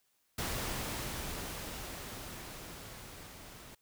pink noise with level ramp, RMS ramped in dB -36 to -52 dBFS, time 0.38-3.75 s, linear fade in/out 5 ms, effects white hiss -75 dBFS RMS until 3.81 s

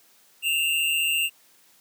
square tone pair together, 2637 / 2792 Hz, E7 / F7, 0 / -1 cents, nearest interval minor second, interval 99 cents, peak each -29 / -23 dBFS, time 0.42-1.3 s, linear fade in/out 50 ms, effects white hiss -58 dBFS RMS until 1.8 s + high-pass 150 Hz 12 dB/octave

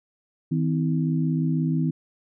sine tone cluster, 159.3 / 255.8 / 321.8 Hz, D#3 / C4 / E4, +41 / -39 / -42 cents, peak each -22 / -26 / -31 dBFS, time 0.51-1.91 s, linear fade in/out 10 ms, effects none

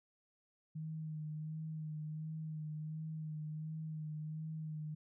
sine tone with vibrato, 155.56 Hz, D#3, in tune, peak -40 dBFS, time 0.75-4.95 s, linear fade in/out 10 ms, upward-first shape sine, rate 1.4 Hz, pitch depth 28 cents each way, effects none

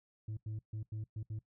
sine tone bursts at uneven times, 108.1 Hz, A2, 30 cents flat, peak -35 dBFS, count 6, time 0.28-0.37 / 0.46-0.59 / 0.73-0.83 / 0.92-1.04 / 1.16-1.23 / 1.3-1.39 s, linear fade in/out 5 ms, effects noise-tail reverb RT60 0.1 s tail -20 dB re dry + tanh soft clip ceiling -37 dBFS

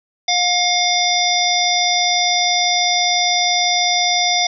harmonic tone, 713 Hz, F5, 36 cents sharp, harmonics 1 / 3 / 5 / 7 / 8, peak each -19 / -21 / -19 / -21 / -22 dBFS, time 0.28-4.47 s, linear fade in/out 5 ms, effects none

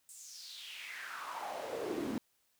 brown noise with high-pass filter sweep, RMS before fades -42 dBFS, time 0.09-2.18 s, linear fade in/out 0 ms, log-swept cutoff 8500 to 230 Hz, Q 4.4, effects white hiss -75 dBFS RMS until 2.59 s

